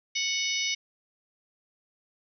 harmonic tone with a mistuned harmonic, 738 Hz, F#5, 5 cents flat, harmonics 3 / 4 / 5 / 6 / 7 / 8, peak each -31 / -33 / -34 / -39 / -34 / -34 dBFS, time 0.15-0.75 s, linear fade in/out 10 ms, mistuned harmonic 6, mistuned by +18 cents, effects none

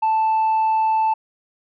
sine tone with tanh clipping, 880 Hz, A5, in tune, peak -16 dBFS, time 0.02-1.14 s, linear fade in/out 10 ms, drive 1 dB, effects none

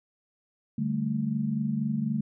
sine chord, D suspended fourth, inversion none, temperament equal, 146.83 / 196 / 220 Hz, D3 / G3 / A3, 0 / 0 / 0 cents, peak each -31 / -32 / -28 dBFS, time 0.78-2.21 s, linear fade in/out 5 ms, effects none

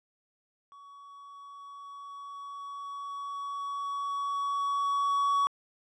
triangle tone with level ramp, 1126 Hz, C#6, 27 cents sharp, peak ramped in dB -47 to -21 dBFS, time 0.72-5.47 s, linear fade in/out 0 ms, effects resampled to 22050 Hz

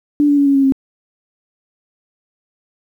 sine tone with pitch steps, 292.5 / 287.6 / 282.9 / 278.2 / 273.5 / 269 Hz, D4 / D4 / C#4 / C#4 / C#4 / C4, -7 / -36 / +35 / +6 / -23 / +48 cents, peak -9 dBFS, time 0.2-0.722 s, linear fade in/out 0 ms, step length 87 ms, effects 8-bit

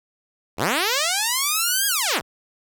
5% pulse linear two-way sweep, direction up then down, 61.74 to 1657 to 61.74 Hz, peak -8 dBFS, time 0.57-2.22 s, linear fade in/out 50 ms, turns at 1.87 s, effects none

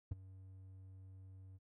triangle tone with ADSR envelope, 94.7 Hz, F#2, 41 cents sharp, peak -32 dBFS, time 0.11-1.59 s, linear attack 8 ms, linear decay 19 ms, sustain -19 dB, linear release 32 ms, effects none

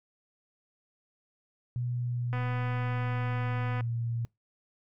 sine tone with pitch glide, 122.2 to 116.88 Hz, B2 to A#2, -18 to +5 cents, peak -29 dBFS, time 1.76-4.25 s, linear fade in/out 0 ms, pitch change -77 cents, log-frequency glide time 1.91-3.73 s
click train, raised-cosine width 0.5 ms, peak -24 dBFS, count 369, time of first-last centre 2.33-3.808 s, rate 249 Hz
effects noise-tail reverb RT60 0.2 s tail -25 dB re dry

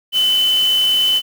sine tone in noise, 3025 Hz, F#7, 38 cents sharp, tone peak -12 dBFS, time 0.12-1.22 s, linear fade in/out 50 ms, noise white, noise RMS -29 dBFS, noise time 0.12-1.22 s, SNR +14 dB, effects none

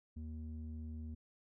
square tone with low-pass filter, 77.78 Hz, D#2, in tune, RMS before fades -45 dBFS, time 0.16-1.15 s, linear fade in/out 10 ms, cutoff 190 Hz, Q 4.6, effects none

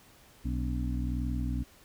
harmonic tone with a mistuned harmonic, 61.74 Hz, B1, in tune, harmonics 1 / 2 / 3 / 4 / 5, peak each -31 / -36 / -41 / -37 / -40 dBFS, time 0.44-1.64 s, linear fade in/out 20 ms, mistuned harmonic 5, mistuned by -120 cents, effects pink hiss -58 dBFS RMS until 1.84 s

